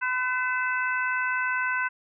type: harmonic tone with a mistuned harmonic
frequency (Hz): 506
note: B4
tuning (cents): +42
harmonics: 2 / 3 / 4 / 5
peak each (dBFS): -30 / -26 / -34 / -34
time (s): 0.01-1.89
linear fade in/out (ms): 20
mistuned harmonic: 5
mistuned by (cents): +59
effects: none